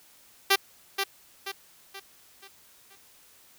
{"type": "tone with echo", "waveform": "5% pulse", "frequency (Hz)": 392, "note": "G4", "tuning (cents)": 0, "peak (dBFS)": -7, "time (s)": [0.5, 0.56], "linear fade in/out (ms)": 10, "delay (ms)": 480, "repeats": 5, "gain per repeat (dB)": -7, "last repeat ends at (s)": 2.96, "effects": ["white hiss -57 dBFS RMS until 3.58 s"]}